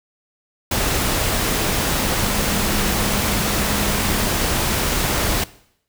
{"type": "tone in noise", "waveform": "sine", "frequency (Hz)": 204.6, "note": "G#3", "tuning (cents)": -26, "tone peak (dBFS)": -27, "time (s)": [2.23, 4.29], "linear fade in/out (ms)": 5, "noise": "pink", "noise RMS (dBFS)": -20, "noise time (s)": [0.71, 5.44], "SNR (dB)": -10, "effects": ["noise-tail reverb RT60 0.7 s tail -19 dB re dry"]}